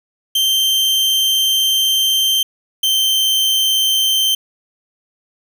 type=tone pair in turn; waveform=40% pulse; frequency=3136 / 3121 Hz; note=G7 / G7; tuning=0 / -8 cents; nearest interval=unison; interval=8 cents; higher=first; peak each=-12 dBFS; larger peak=neither; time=0.35-2.43 / 2.83-4.35 s; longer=first; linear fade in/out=5 ms; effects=none